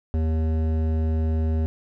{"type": "tone with hard clipping", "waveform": "sine", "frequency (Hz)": 79.5, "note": "D#2", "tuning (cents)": 38, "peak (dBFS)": -22, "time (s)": [0.14, 1.66], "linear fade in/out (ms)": 0, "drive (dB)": 13, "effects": []}